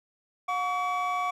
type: tone cluster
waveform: triangle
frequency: 723 / 1133 / 2291 Hz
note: F#5 / C#6 / D7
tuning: -40 / +37 / -44 cents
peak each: -28 / -26 / -34 dBFS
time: 0.48-1.31 s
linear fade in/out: 10 ms
effects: tanh soft clip ceiling -18 dBFS